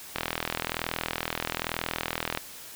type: click train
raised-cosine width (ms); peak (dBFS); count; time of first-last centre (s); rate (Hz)
0.3; -11; 92; 0.16-2.374; 41.1
effects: white hiss -44 dBFS RMS until 2.75 s